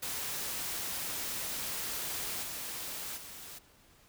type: noise with level steps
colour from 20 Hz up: white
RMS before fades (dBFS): -37 / -40 / -47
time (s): 0.02-3.59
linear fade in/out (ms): 10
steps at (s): 2.42 / 3.16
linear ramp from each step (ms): 20
effects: pink hiss -62 dBFS RMS until 4.08 s